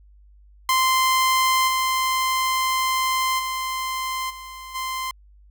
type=tone with level steps; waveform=sawtooth; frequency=1041 Hz; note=C6; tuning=9 cents flat; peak=-13 / -16 / -21 / -32 / -22 dBFS; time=0.69-5.11 s; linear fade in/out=2 ms; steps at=1.67 / 3.38 / 4.29 / 4.74 s; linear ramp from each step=20 ms; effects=added 50 Hz sine -48 dBFS peak until 5.5 s